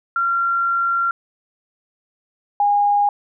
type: tone pair in turn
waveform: sine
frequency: 1375 / 817.6 Hz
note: F6 / G#5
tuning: -27 / -27 cents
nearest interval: major sixth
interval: 900 cents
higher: first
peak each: -16 / -13 dBFS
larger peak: second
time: 0.16-1.11 / 2.6-3.09 s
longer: first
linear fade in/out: 2 ms
effects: none